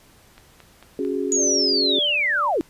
click train, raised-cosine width 0.3 ms, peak -28 dBFS, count 4, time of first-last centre 0.38-1.05 s, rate 4.48 Hz
sine chord, C# suspended fourth, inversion none, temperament equal, 277.2 / 370 / 415.3 Hz, C#4 / F#4 / G#4, 0 / 0 / 0 cents, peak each -26 dBFS, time 0.99-1.99 s, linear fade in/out 2 ms
sine linear sweep, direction down, 6850 to 272.7 Hz, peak -18 dBFS, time 1.32-2.61 s, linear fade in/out 0 ms
sine tone with tremolo, 587.3 Hz, D5, in tune, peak -28 dBFS, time 1.35-2.53 s, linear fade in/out 50 ms, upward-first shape sine, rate 1.9 Hz, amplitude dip 75%
effects pink hiss -53 dBFS RMS until 2.69 s + resampled to 32000 Hz

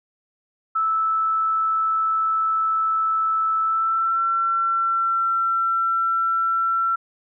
sine tone with pitch glide, 1313 to 1349.9 Hz, E6 to E6, -7 to +41 cents, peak -18 dBFS, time 0.75-6.96 s, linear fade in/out 10 ms, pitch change +48 cents, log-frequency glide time 3.62-4.2 s, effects none

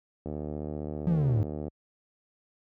click train, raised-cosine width 2 ms, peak -22 dBFS, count 108, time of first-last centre 0.26-1.681 s, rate 75.3 Hz
triangle linear sweep, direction down, 180 to 98 Hz, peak -20 dBFS, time 1.07-1.43 s, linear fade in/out 0 ms
effects high-pass 60 Hz 12 dB/octave

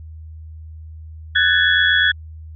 sine tone cluster, 1493 / 1670 / 1758 / 3365 Hz, F#6 / G#6 / A6 / G#7, +15 / +9 / -2 / +22 cents, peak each -18 dBFS, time 1.35-2.12 s, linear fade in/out 10 ms, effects added 79 Hz sine -33 dBFS peak until 2.55 s

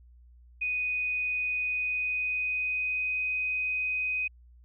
sine tone with pitch glide, 2489 to 2506 Hz, D#7 to D#7, 0 to +12 cents, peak -27 dBFS, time 0.61-4.28 s, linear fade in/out 10 ms, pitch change +12 cents, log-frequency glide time 1.62-3.2 s, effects added 60 Hz sine -52 dBFS peak until 4.64 s

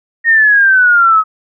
sine exponential sweep, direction down, 1864.7 to 1267 Hz, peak -5 dBFS, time 0.24-1.24 s, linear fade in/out 50 ms, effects none

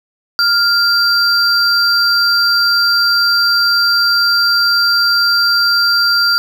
triangle tone pair together, 1400 / 4709 Hz, F6 / D8, +4 / +4 cents, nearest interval octave + major sixth, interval 2100 cents, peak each -11 dBFS, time 0.39-6.38 s, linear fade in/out 0 ms, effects none

